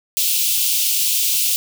white high-pass noise, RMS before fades -18 dBFS, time 0.17-1.56 s, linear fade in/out 0 ms, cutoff 2600 Hz, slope 48 dB/octave, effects none

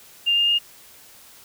sine tone with pitch steps, 2801 / 2817 / 2834 Hz, F7 / F7 / F7, +4 / +14 / +25 cents, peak -16 dBFS, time 0.26-0.59 s, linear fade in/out 20 ms, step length 110 ms, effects white hiss -48 dBFS RMS until 1.44 s

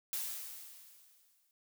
blue noise with exponential decay, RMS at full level -36 dBFS, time 0.13-1.51 s, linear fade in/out 0 ms, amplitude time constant 300 ms, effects none

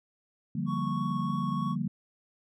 sine chord, G minor seventh, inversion second, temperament equal, 146.83 / 174.61 / 196 / 233.1 Hz, D3 / F3 / G3 / Bb3, 0 / 0 / 0 / 0 cents, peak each -34 dBFS, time 0.55-1.88 s, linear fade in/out 5 ms
triangle tone with vibrato, 1108.7 Hz, C#6, in tune, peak -32 dBFS, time 0.66-1.76 s, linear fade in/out 50 ms, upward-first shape triangle, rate 3.2 Hz, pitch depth 10 cents each way
effects none

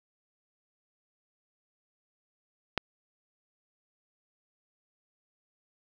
click, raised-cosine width 0.3 ms, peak -10 dBFS, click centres 2.777 s, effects none

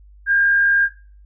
sine tone with frequency modulation, 1609 Hz, G6, 45 cents sharp, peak -13 dBFS, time 0.26-0.89 s, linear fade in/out 50 ms, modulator 64.9 Hz, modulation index 0.4, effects noise-tail reverb RT60 0.4 s tail -17 dB re dry + added 50 Hz sine -43 dBFS peak until 1.25 s

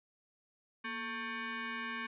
sine tone with frequency modulation, 236.3 Hz, A#3, 24 cents sharp, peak -37 dBFS, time 0.84-2.07 s, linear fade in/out 10 ms, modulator 671 Hz, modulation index 3.5, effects none

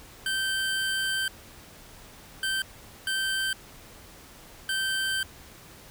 25% pulse tone bursts at uneven times, 1555 Hz, G6, 14 cents flat, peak -22 dBFS, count 4, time 0.26-1.28 / 2.43-2.62 / 3.07-3.53 / 4.69-5.23 s, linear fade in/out 2 ms, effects pink hiss -49 dBFS RMS until 5.9 s

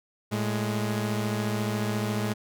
sawtooth tone pair together, 111.35 / 208.5 Hz, A2 / G#3, +21 / +7 cents, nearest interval major seventh, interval 1086 cents, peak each -25 dBFS, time 0.31-2.34 s, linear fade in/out 20 ms, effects none

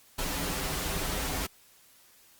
pink noise with comb filter, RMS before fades -32 dBFS, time 0.18-1.47 s, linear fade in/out 10 ms, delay 8.7 ms, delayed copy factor -0.7, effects white hiss -59 dBFS RMS until 2.39 s + Opus 48 kbps

